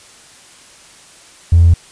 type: tone with tanh clipping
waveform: triangle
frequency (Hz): 84.5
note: E2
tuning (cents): +43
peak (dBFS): -4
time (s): 1.52-1.74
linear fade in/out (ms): 5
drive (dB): 1
effects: white hiss -42 dBFS RMS until 1.91 s + resampled to 22050 Hz